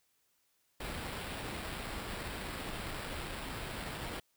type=noise with sample-and-hold; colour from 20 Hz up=pink; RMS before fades=-41 dBFS; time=0.8-4.2 s; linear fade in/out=5 ms; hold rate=6300 Hz; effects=white hiss -75 dBFS RMS until 4.36 s